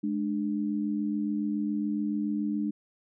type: tone pair together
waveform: sine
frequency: 210.2 / 297.3 Hz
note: G#3 / D4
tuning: +21 / +21 cents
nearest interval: tritone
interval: 600 cents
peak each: -29 / -30 dBFS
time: 0.03-2.71 s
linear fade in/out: 10 ms
effects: none